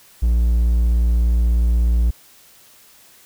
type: tone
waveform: triangle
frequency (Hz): 58.3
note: A#1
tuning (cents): +1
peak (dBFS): -11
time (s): 0.22-2.11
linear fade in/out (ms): 10
effects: white hiss -49 dBFS RMS until 3.25 s